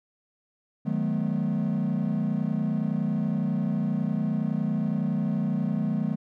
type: chord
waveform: triangle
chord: B dominant seventh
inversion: first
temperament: equal with one note detuned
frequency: 155.56 / 185 / 215 / 246.9 Hz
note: D#3 / F#3 / A3 / B3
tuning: 0 / 0 / -40 / 0 cents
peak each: -27 / -27 / -25 / -30 dBFS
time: 0.85-6.16 s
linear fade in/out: 20 ms
effects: tanh soft clip ceiling -16 dBFS